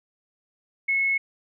sine tone, 2187 Hz, C#7, 24 cents flat, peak -20 dBFS, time 0.88-1.18 s, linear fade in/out 10 ms, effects none

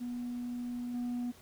sine tone with level steps, 243.5 Hz, B3, 24 cents flat, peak -34 / -30 dBFS, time 0-1.32 s, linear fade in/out 20 ms, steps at 0.94 s, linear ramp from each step 2 ms, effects tanh soft clip ceiling -32 dBFS + pink hiss -58 dBFS RMS until 1.41 s

